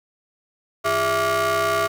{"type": "ring-modulated tone", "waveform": "30% pulse", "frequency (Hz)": 251.1, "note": "B3", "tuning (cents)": 29, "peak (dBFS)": -13, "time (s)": [0.84, 1.88], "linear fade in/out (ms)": 20, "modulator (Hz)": 911, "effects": ["9-bit"]}